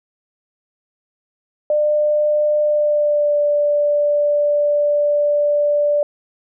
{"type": "tone with pitch glide", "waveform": "sine", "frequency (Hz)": [599, 586.3], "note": ["D5", "D5"], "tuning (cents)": [34, -3], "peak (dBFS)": -13, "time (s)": [1.7, 6.03], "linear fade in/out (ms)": 2, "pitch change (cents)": -37, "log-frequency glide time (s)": [2.62, 3.38], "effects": []}